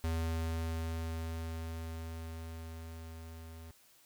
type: tone with level ramp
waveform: square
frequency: 81.7 Hz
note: E2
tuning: 15 cents flat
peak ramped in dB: -32 to -48 dBFS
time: 0.04-3.71 s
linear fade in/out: 0 ms
effects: white hiss -64 dBFS RMS until 4.05 s